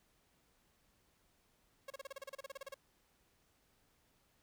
sawtooth tone bursts, 547 Hz, C#5, 23 cents flat, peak -40 dBFS, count 16, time 1.88-2.743 s, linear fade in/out 5 ms, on 23 ms, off 33 ms, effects pink hiss -74 dBFS RMS until 4.42 s

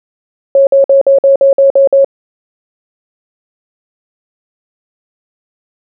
sine tone bursts, 549 Hz, C#5, 17 cents flat, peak -3 dBFS, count 9, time 0.55-2.046 s, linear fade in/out 2 ms, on 120 ms, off 52 ms, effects none

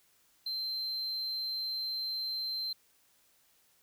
triangle tone, 4118 Hz, C8, 28 cents flat, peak -32 dBFS, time 0.46-2.73 s, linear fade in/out 5 ms, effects white hiss -68 dBFS RMS until 3.82 s

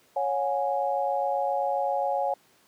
sine chord, C# suspended fourth, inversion none, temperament equal with one note detuned, 554.4 / 723.1 / 830.6 Hz, C#5 / F#5 / G#5, 0 / -40 / 0 cents, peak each -28 / -29 / -28 dBFS, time 0.16-2.34 s, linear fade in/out 5 ms, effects pink hiss -61 dBFS RMS until 2.67 s + high-pass 200 Hz 12 dB/octave

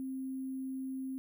sine tone with sample-and-hold, 263.9 Hz, C4, 15 cents sharp, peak -36 dBFS, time 0-1.18 s, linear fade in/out 0 ms, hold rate 11025 Hz, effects none

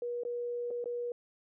sine tone with dropouts, 481.3 Hz, B4, 45 cents flat, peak -33 dBFS, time 0.02-1.12 s, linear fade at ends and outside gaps 2 ms, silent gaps 0.235-0.25 / 0.706-0.71 / 0.842-0.857 s, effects none

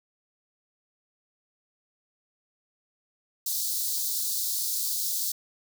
white high-pass noise, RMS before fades -29 dBFS, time 3.46-5.32 s, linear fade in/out 5 ms, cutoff 3900 Hz, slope 48 dB/octave, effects none

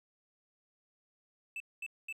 triangle tone bursts, 2637 Hz, E7, in tune, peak -36 dBFS, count 3, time 1.56-2.126 s, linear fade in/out 2 ms, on 42 ms, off 220 ms, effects none

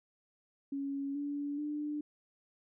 sine tone with pitch steps, 277.8 / 287.3 / 297.1 Hz, C#4 / D4 / D4, +4 / -38 / +20 cents, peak -34 dBFS, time 0.72-2.01 s, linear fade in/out 5 ms, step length 430 ms, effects none

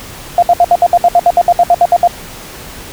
sine tone bursts, 698.5 Hz, F5, in tune, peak -3 dBFS, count 16, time 0.38-2.075 s, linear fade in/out 2 ms, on 45 ms, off 65 ms, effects pink hiss -30 dBFS RMS until 2.92 s

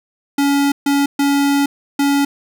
square tone bursts at uneven times, 281.8 Hz, C#4, 29 cents sharp, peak -13 dBFS, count 4, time 0.38-0.72 / 0.86-1.06 / 1.19-1.66 / 1.99-2.25 s, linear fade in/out 5 ms, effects none

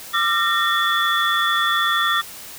sine tone cluster, 1189 / 1368 / 1838 / 3449 Hz, D6 / F6 / A#6 / A7, +21 / -36 / -25 / -35 cents, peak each -22 dBFS, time 0.13-2.22 s, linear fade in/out 20 ms, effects white hiss -37 dBFS RMS until 2.58 s

